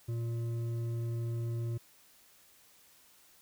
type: tone with hard clipping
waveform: sine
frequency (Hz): 116.54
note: A#2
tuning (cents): 0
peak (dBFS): -34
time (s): 0.08-1.78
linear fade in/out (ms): 10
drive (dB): 7
effects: white hiss -62 dBFS RMS until 3.41 s